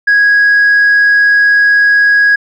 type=tone; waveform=sine; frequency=1656 Hz; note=G#6; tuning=5 cents flat; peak=-3 dBFS; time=0.07-2.36 s; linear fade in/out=10 ms; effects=tanh soft clip ceiling -3 dBFS